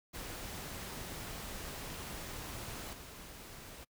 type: noise with level steps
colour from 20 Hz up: pink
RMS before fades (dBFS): -44 / -50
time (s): 0.13-3.85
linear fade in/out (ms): 20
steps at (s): 2.93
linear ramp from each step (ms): 2
effects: noise-tail reverb RT60 0.1 s tail -26 dB re dry